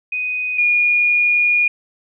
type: tone pair in turn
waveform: sine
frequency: 2494 / 2437 Hz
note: D#7 / D#7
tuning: +3 / -37 cents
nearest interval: unison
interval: 40 cents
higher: first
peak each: -19 / -12 dBFS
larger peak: second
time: 0.12-0.58 / 0.58-1.68 s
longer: second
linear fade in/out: 5 ms
effects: none